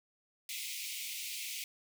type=high-pass noise; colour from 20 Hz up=pink; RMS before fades=-41 dBFS; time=0.49-1.64 s; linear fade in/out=2 ms; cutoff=2100 Hz; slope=96 dB/octave; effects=none